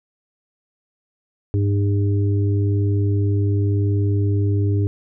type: harmonic tone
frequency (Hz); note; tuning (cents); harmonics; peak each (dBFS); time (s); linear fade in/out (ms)
100.9; G#2; -49; 1 / 3 / 4; -16 / -26 / -28; 1.54-4.87; 0
effects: none